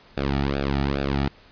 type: tone with flanger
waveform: sawtooth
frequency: 69.3 Hz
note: C#2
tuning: in tune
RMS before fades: -24 dBFS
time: 0.17-1.28 s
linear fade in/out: 0 ms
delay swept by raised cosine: 0.96 to 1.96 ms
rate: 2.4 Hz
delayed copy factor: -1
effects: pink hiss -52 dBFS RMS until 1.51 s + resampled to 11025 Hz